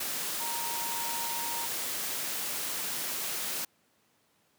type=tone in noise; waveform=sine; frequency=932 Hz; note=A#5; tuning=1 cent flat; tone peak=-37 dBFS; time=0.4-1.66 s; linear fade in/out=5 ms; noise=white; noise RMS=-34 dBFS; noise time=0-3.65 s; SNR=-6 dB; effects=pink hiss -69 dBFS RMS until 4.58 s + high-pass 150 Hz 12 dB/octave